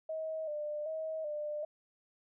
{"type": "tone with vibrato", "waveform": "sine", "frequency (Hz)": 616, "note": "D#5", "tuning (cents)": -17, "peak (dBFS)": -35, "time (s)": [0.09, 1.65], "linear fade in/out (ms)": 5, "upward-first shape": "square", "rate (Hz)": 1.3, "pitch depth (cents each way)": 52, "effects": []}